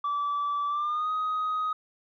sine tone with pitch glide, 1157 to 1254.5 Hz, D6 to D#6, -26 to +14 cents, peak -24 dBFS, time 0.04-1.73 s, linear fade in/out 5 ms, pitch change +140 cents, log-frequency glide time 0.68-1.11 s, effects tanh soft clip ceiling -24 dBFS

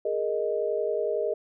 sine chord, Ab suspended second, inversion none, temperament equal, 415.3 / 466.2 / 622.3 Hz, Ab4 / Bb4 / Eb5, 0 / 0 / 0 cents, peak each -29 dBFS, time 0.05-1.34 s, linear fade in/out 5 ms, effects none

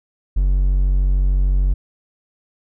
triangle tone, 46.7 Hz, F#1, 17 cents sharp, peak -11 dBFS, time 0.36-1.74 s, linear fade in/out 10 ms, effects none

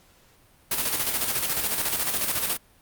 white noise with tremolo, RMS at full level -24 dBFS, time 0.71-2.57 s, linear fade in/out 5 ms, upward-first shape square, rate 14 Hz, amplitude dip 45%, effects pink hiss -58 dBFS RMS until 2.81 s + Opus 48 kbps

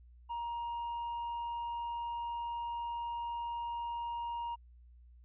triangle tone, 942 Hz, A#5, 18 cents sharp, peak -34 dBFS, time 0.29-4.56 s, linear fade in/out 20 ms, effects added 60 Hz sine -55 dBFS peak until 5.24 s + resampled to 8000 Hz

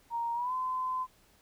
sine tone with pitch glide, 934 to 1024.4 Hz, A#5 to C6, +3 to -37 cents, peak -30 dBFS, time 0.1-1.07 s, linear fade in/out 50 ms, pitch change +160 cents, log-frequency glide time 0.34-0.53 s, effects pink hiss -64 dBFS RMS until 1.41 s

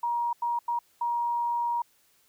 sine tone bursts at uneven times, 948 Hz, A#5, 29 cents sharp, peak -25 dBFS, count 4, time 0.03-0.33 / 0.42-0.59 / 0.68-0.79 / 1.01-1.82 s, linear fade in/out 5 ms, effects white hiss -65 dBFS RMS until 2.28 s

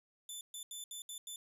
15% pulse tone bursts at uneven times, 3520 Hz, A7, in tune, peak -36 dBFS, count 6, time 0.29-0.41 / 0.54-0.63 / 0.71-0.84 / 0.91-1.02 / 1.09-1.18 / 1.27-1.36 s, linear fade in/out 2 ms, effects resampled to 32000 Hz + 12-bit

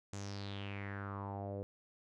sawtooth tone with low-pass filter sweep, 99.7 Hz, G2, 30 cents sharp, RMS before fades -43 dBFS, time 0.13-1.63 s, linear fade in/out 0 ms, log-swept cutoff 7300 to 490 Hz, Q 5, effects none

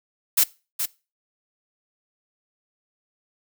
blue noise with echo, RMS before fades -17 dBFS, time 0.37-0.44 s, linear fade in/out 10 ms, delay 420 ms, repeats 1, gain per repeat -8 dB, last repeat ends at 0.86 s, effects noise-tail reverb RT60 0.3 s tail -21 dB re dry

